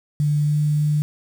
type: tone with pitch glide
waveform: sine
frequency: 148 to 149.72 Hz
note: D3 to D3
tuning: +14 to +34 cents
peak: -16 dBFS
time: 0.2-1.02 s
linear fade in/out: 0 ms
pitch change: +20 cents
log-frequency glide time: 0.43-0.59 s
effects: 7-bit